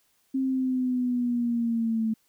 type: linear sweep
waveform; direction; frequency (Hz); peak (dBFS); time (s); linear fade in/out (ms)
sine; down; 266.8 to 220; -23; 0.34-2.14; 10
effects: white hiss -68 dBFS RMS until 2.28 s